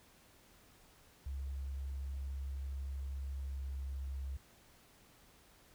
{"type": "tone with pitch glide", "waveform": "sine", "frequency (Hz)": [68.1, 67.63], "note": ["C#2", "C#2"], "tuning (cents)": [-30, -42], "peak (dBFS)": -38, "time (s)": [1.26, 4.37], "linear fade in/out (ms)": 5, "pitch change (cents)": -12, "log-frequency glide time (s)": [3.44, 3.61], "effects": ["pink hiss -64 dBFS RMS until 5.74 s"]}